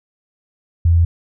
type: tone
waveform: sine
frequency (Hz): 84.3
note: E2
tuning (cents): +39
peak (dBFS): -9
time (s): 0.85-1.05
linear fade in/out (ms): 5
effects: none